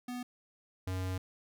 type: tone pair in turn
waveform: square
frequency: 246.9 / 92.91 Hz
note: B3 / F#2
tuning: 0 / +8 cents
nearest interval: octave + perfect fourth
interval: 1692 cents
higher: first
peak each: -38 / -34 dBFS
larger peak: second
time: 0.08-0.23 / 0.87-1.18 s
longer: second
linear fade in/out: 5 ms
effects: none